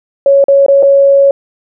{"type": "tone with dropouts", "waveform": "sine", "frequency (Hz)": 555, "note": "C#5", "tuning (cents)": 2, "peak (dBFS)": -3, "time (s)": [0.26, 1.31], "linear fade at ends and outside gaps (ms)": 2, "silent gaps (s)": [[0.441, 0.483], [0.663, 0.683], [0.826, 0.831]], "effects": []}